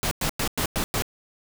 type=noise bursts; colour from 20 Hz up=pink; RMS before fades=-25 dBFS; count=6; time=0.03-1.022 s; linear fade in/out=0 ms; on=82 ms; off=100 ms; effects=none